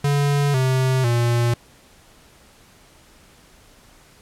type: tone with pitch steps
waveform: square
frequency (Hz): 143 / 130.38 / 118.87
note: D3 / C3 / A#2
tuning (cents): -46 / -6 / +34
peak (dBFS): -17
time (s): 0.04-1.54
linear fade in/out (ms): 5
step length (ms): 500
effects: pink hiss -51 dBFS RMS until 4.21 s + low-pass 12000 Hz 12 dB/octave